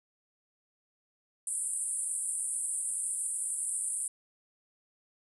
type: band-pass noise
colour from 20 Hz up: pink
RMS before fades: -34 dBFS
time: 1.47-4.08 s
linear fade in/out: 2 ms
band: 8400 to 10000 Hz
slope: 96 dB/octave
effects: none